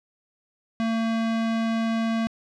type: tone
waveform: square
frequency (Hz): 226.2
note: A3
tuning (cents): +48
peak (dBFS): -23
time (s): 0.8-2.27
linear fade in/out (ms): 0
effects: low-pass 4000 Hz 12 dB/octave